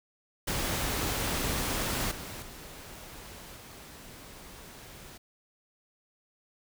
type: noise with level steps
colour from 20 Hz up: pink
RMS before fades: -31 / -41 / -46 / -48 dBFS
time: 0.47-5.18 s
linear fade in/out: 10 ms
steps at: 2.11 / 2.42 / 3.56 s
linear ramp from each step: 5 ms
effects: none